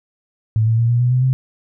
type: tone with pitch steps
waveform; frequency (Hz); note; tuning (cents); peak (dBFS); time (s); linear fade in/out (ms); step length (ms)
sine; 110 / 113.16 / 116.41 / 119.75 / 123.19 / 126.72 / 130.36; A2 / A2 / A#2 / A#2 / B2 / B2 / C3; 0 / +49 / -2 / +47 / -4 / +45 / -6; -12; 0.56-1.33; 0; 110
effects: none